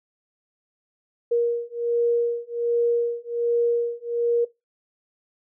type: beating tone pair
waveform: sine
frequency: 471.6 / 472.9 Hz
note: A#4 / A#4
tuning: +20 / +25 cents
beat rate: 1.3 Hz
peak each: -23 dBFS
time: 1.31-4.45 s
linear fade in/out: 10 ms
effects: noise-tail reverb RT60 0.2 s tail -19 dB re dry